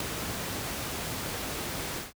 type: noise with ADSR envelope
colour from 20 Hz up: pink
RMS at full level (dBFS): -26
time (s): 0-2.13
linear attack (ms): 4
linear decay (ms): 5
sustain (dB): -8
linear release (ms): 150
effects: high-pass 60 Hz 12 dB/octave